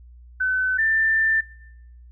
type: tone pair in turn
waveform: sine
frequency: 1515 / 1781.6 Hz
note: F#6 / A6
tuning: +40 / +21 cents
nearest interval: minor third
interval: 281 cents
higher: second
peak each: -19 / -17 dBFS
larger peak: second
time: 0.4-0.78 / 0.78-1.41 s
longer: second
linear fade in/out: 10 ms
effects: noise-tail reverb RT60 0.9 s tail -24 dB re dry + added 60 Hz sine -43 dBFS peak until 2.11 s